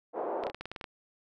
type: band-pass noise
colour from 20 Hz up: white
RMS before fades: -34 dBFS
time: 0.13-0.52 s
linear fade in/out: 50 ms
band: 360 to 770 Hz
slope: 24 dB/octave
type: clicks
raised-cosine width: 0.3 ms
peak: -23 dBFS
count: 10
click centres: 0.437 / 0.468 / 0.499 / 0.546 / 0.61 / 0.656 / 0.716 / 0.762 / 0.812 / 0.842 s
effects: none

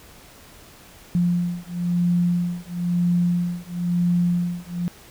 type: beating tone pair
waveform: sine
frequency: 174.61 / 175.61 Hz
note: F3 / F3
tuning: 0 / +10 cents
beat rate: 1 Hz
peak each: -22 dBFS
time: 1.15-4.88 s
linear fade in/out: 0 ms
effects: pink hiss -47 dBFS RMS until 5.1 s

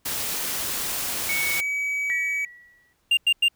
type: noise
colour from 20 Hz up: white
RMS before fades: -28 dBFS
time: 0.05-1.61 s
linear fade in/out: 10 ms
type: tone with pitch glide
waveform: triangle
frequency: 2225 to 2276 Hz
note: C#7 to C#7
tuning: +6 to +45 cents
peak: -22 dBFS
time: 1.29-2.45 s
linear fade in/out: 2 ms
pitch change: +39 cents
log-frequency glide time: 1.56-1.63 s
type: tone with exponential decay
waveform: sine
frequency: 1937 Hz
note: B6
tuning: 34 cents flat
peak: -23 dBFS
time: 2.1-2.93 s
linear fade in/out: 0 ms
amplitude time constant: 180 ms
type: tone bursts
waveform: triangle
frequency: 2794 Hz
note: F7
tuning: in tune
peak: -14 dBFS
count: 3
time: 3.11-3.484 s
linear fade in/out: 5 ms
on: 62 ms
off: 94 ms
effects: pink hiss -68 dBFS RMS until 3.55 s

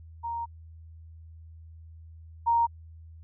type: tone pair in turn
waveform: sine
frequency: 932.3 / 932.3 Hz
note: A#5 / A#5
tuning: 0 / 0 cents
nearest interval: unison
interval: 0 cents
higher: neither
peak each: -30 / -20 dBFS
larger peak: second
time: 0.23-0.46 / 2.46-2.67 s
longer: first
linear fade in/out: 20 ms
effects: added 81 Hz sine -45 dBFS peak until 3.23 s

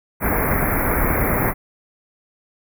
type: band-stop noise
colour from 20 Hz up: pink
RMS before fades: -19 dBFS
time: 0.2-1.54 s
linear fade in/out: 50 ms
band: 2300 to 11000 Hz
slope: 96 dB/octave
effects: none

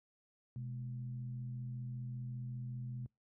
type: tone with frequency modulation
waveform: sine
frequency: 126 Hz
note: B2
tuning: 35 cents sharp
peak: -39 dBFS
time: 0.56-3.06 s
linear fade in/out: 0 ms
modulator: 85.2 Hz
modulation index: 0.51
effects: noise-tail reverb RT60 0.2 s tail -26 dB re dry + high-pass 80 Hz 12 dB/octave

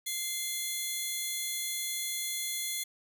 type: tone pair together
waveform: 10% pulse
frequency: 2084 / 3407 Hz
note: C7 / G#7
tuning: -7 / +44 cents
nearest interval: major sixth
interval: 851 cents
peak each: -27 dBFS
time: 0.06-2.84 s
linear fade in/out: 10 ms
effects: none

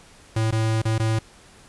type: tone with dropouts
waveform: square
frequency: 111.1 Hz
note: A2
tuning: 17 cents sharp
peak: -20 dBFS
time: 0.36-1.19 s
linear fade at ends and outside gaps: 5 ms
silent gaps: 0.51-0.524 / 0.819-0.852 / 0.982-0.997 s
effects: pink hiss -50 dBFS RMS until 1.68 s + resampled to 24000 Hz

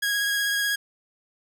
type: tone with vibrato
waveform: sawtooth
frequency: 1647 Hz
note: G#6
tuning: 15 cents flat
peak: -19 dBFS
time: 0.02-0.76 s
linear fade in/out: 10 ms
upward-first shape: triangle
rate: 16 Hz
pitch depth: 19 cents each way
effects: none

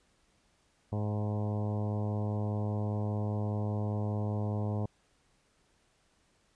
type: harmonic tone with a mistuned harmonic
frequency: 105 Hz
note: G#2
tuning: 19 cents sharp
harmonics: 1 / 2 / 3 / 4 / 5 / 6 / 7 / 8 / 9 / 10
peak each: -31 / -37 / -44 / -43 / -44 / -46 / -47 / -50 / -51 / -55 dBFS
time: 0.92-4.86 s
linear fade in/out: 5 ms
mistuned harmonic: 7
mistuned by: -19 cents
effects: pink hiss -70 dBFS RMS until 6.55 s + resampled to 22050 Hz

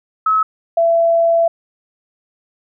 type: tone pair in turn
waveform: sine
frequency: 1289 / 669.9 Hz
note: E6 / E5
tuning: -39 / +28 cents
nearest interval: major seventh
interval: 1133 cents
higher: first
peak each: -11 / -10 dBFS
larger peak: second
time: 0.26-0.43 / 0.77-1.48 s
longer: second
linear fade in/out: 5 ms
effects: none

